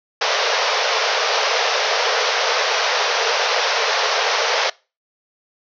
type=band-pass noise; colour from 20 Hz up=pink; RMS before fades=-19 dBFS; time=0.21-4.7 s; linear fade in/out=5 ms; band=430 to 6000 Hz; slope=96 dB/octave; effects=noise-tail reverb RT60 0.3 s tail -23 dB re dry